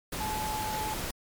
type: tone in noise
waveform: sine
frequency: 861 Hz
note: A5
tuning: 38 cents flat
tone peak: -32 dBFS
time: 0.2-0.94 s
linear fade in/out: 5 ms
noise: pink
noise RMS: -35 dBFS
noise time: 0.12-1.11 s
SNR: 0 dB
effects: MP3 96 kbps